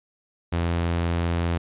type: tone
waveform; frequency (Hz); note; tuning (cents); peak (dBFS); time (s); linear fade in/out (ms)
sawtooth; 85.1; F2; -44; -18; 0.52-1.58; 10
effects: resampled to 8000 Hz